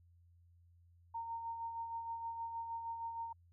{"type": "tone with tremolo", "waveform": "sine", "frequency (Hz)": 920, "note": "A#5", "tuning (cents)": -23, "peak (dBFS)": -38, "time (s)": [1.14, 3.33], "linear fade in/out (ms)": 10, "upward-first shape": "sine", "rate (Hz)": 6.4, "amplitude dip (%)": 45, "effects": ["added 86 Hz sine -63 dBFS peak until 3.52 s"]}